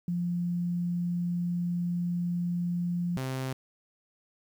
sine / sawtooth tone pair in turn, 174.61 / 131.19 Hz, F3 / C3, 0 / +5 cents, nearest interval perfect fourth, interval 495 cents, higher first, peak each -27 dBFS, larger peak neither, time 0.08-3.17 / 3.17-3.53 s, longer first, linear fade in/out 2 ms, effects 10-bit

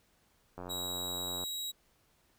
click train, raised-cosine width 1 ms, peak -29 dBFS, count 78, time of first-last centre 0.58-1.437 s, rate 89.8 Hz
sawtooth tone, 3846 Hz, B7, 47 cents flat, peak -33 dBFS, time 0.69-1.72 s, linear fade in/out 20 ms
effects pink hiss -70 dBFS RMS until 2.38 s

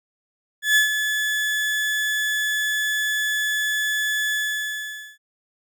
35% pulse tone with ADSR envelope, 1719 Hz, A6, 41 cents flat, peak -11 dBFS, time 0.62-5.18 s, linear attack 140 ms, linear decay 120 ms, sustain -8 dB, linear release 850 ms, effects none

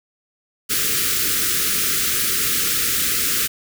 white band-stop noise, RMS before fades -20 dBFS, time 0.69-3.48 s, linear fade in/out 20 ms, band 500 to 1200 Hz, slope 96 dB/octave, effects none

